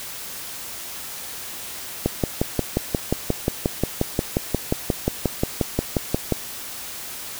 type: click train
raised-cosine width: 2 ms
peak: -5 dBFS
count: 25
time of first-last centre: 2.06-6.323 s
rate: 5.63 Hz
effects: white hiss -34 dBFS RMS until 7.39 s